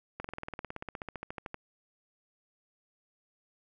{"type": "slowing click train", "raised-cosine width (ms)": 0.5, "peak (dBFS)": -23, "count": 23, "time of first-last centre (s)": [0.2, 1.544], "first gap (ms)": 44, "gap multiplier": 1.03, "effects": []}